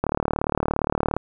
click train, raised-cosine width 1 ms, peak -7 dBFS, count 43, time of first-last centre 0.04-1.166 s, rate 37.3 Hz, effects none

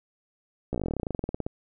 slowing click train, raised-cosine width 2 ms, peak -16 dBFS, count 23, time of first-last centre 0.73-1.465 s, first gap 15 ms, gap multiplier 1.07, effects none

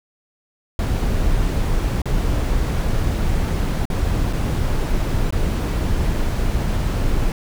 brown noise with dropouts, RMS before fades -19 dBFS, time 0.79-7.32 s, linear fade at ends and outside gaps 1 ms, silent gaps 2.018-2.056 / 3.854-3.901 / 4.328-4.332 / 5.307-5.324 s, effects none

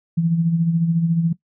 sine tone with tremolo, 166.6 Hz, E3, 19 cents sharp, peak -13 dBFS, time 0.17-1.33 s, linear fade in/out 10 ms, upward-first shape sine, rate 14 Hz, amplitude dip 55%, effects noise-tail reverb RT60 0.1 s tail -18 dB re dry

